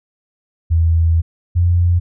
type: tone pair in turn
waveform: sine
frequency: 82.41 / 87.31 Hz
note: E2 / F2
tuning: 0 / 0 cents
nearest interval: minor second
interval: 100 cents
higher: second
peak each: -10 dBFS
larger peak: neither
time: 0.7-1.22 / 1.55-2 s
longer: first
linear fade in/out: 20 ms
effects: none